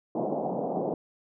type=band-pass noise; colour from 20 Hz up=white; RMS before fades=-30 dBFS; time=0.15-0.94 s; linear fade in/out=2 ms; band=150 to 790 Hz; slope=48 dB/octave; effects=none